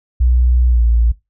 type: tone with pitch glide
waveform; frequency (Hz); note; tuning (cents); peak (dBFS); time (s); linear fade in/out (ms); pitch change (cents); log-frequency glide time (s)
sine; 61.4 to 57.62; B1 to A#1; -9 to -19; -9; 0.2-1.12; 10; -110; 0.68-0.83
effects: noise-tail reverb RT60 0.2 s tail -19 dB re dry